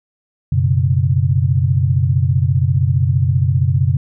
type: chord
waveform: sine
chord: F# suspended fourth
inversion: none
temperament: equal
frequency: 92.5 / 123.47 / 138.59 Hz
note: F#2 / B2 / C#3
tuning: 0 / 0 / 0 cents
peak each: -16 dBFS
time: 0.52-3.97 s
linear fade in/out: 5 ms
effects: none